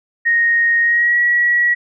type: tone with pitch glide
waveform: sine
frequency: 1864.7 to 1923.8 Hz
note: A#6 to B6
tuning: 0 to -46 cents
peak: -11 dBFS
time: 0.25-1.75 s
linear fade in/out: 20 ms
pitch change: +54 cents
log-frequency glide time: 0.82-1.19 s
effects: none